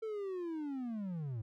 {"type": "linear sweep", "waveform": "triangle", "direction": "down", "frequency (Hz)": [449.4, 103.83], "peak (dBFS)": -35, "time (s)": [0.02, 1.42], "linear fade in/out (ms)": 10, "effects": []}